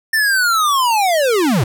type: linear sweep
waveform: square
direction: down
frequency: 1804 to 97.5 Hz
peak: -13 dBFS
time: 0.13-1.64 s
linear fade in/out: 5 ms
effects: none

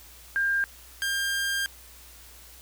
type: tone pair in turn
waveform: sine / sawtooth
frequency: 1600 / 1600 Hz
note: G6 / G6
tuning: +35 / +35 cents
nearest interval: unison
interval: 0 cents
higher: neither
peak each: -22 dBFS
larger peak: neither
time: 0.36-0.64 / 1.02-1.66 s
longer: second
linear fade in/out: 0 ms
effects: added 60 Hz sine -52 dBFS peak until 2.61 s + white hiss -50 dBFS RMS until 2.61 s

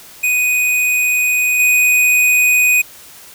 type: tone with level steps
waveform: square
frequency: 2489 Hz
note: D#7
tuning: in tune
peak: -13 / -10 dBFS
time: 0.23-2.82 s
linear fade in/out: 10 ms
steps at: 1.59 s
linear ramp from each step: 10 ms
effects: white hiss -39 dBFS RMS until 3.34 s

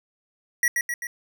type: tone with echo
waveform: square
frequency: 1924 Hz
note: B6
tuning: 46 cents flat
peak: -18 dBFS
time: 0.63-0.68 s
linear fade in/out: 2 ms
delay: 130 ms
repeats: 3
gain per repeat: -4 dB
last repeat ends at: 1.07 s
effects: none

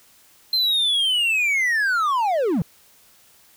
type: linear sweep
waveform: triangle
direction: down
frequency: 4153 to 139.4 Hz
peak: -16 dBFS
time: 0.53-2.62 s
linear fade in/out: 2 ms
effects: white hiss -54 dBFS RMS until 3.56 s

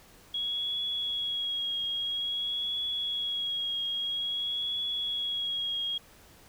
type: tone with vibrato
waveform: sine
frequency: 3322 Hz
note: G#7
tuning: in tune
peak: -29 dBFS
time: 0.34-5.98 s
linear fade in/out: 5 ms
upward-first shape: triangle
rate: 0.5 Hz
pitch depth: 29 cents each way
effects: pink hiss -56 dBFS RMS until 6.48 s

